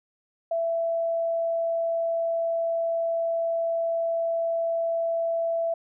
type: tone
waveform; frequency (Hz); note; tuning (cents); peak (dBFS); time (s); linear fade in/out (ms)
sine; 666; E5; +18; -23; 0.51-5.74; 5
effects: none